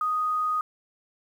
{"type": "tone", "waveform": "sine", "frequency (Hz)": 1244.5, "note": "D#6", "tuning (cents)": 0, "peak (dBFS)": -23, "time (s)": [0.01, 0.61], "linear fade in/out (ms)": 2, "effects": ["9-bit"]}